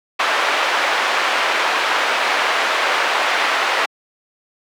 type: band-pass noise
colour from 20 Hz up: pink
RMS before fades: -18 dBFS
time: 0.19-3.86 s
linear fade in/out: 10 ms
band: 780 to 2700 Hz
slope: 12 dB/octave
effects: high-pass 300 Hz 12 dB/octave